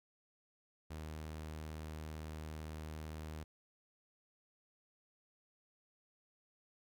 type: tone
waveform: sawtooth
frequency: 77.78 Hz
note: D#2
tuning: in tune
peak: -40 dBFS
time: 0.9-3.44 s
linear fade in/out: 10 ms
effects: none